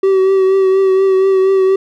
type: tone with vibrato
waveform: triangle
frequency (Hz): 382.8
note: G4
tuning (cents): -41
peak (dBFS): -6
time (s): 0.03-1.76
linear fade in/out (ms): 5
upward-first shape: triangle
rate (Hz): 4.2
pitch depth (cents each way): 31
effects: none